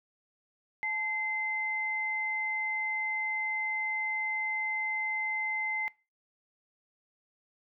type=tone pair together; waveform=sine; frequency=865.6 / 2070 Hz; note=A5 / C7; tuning=-29 / -19 cents; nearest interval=octave + minor third; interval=1510 cents; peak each=-38 / -30 dBFS; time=0.83-5.88 s; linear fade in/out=0 ms; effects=noise-tail reverb RT60 0.3 s tail -23 dB re dry